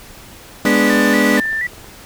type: chord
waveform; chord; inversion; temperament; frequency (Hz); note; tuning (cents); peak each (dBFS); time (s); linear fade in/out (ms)
30% pulse; G# diminished; none; equal; 207.7 / 246.9 / 293.7; G#3 / B3 / D4; 0 / 0 / 0; -14; 0.65-1.4; 2
type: tone with vibrato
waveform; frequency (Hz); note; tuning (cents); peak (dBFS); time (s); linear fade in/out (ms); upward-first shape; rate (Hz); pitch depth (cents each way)
sine; 1864.7; A#6; 0; -17; 0.66-1.67; 5; square; 2.1; 81
type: clicks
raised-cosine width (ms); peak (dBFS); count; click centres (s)
1; -24; 8; 1.298 / 1.357 / 1.394 / 1.456 / 1.531 / 1.734 / 1.781 / 1.844
effects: pink hiss -39 dBFS RMS until 2.05 s